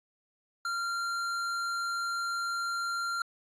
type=tone; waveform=square; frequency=1383 Hz; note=F6; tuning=17 cents flat; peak=-31 dBFS; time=0.65-3.22 s; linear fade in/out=2 ms; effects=low-pass 8000 Hz 12 dB/octave + AAC 64 kbps